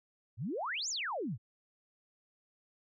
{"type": "exponential two-way sweep", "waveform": "sine", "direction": "up then down", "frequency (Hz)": [94.5, 7459, 94.5], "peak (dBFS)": -34, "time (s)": [0.37, 1.38], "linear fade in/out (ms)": 50, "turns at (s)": 0.89, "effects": []}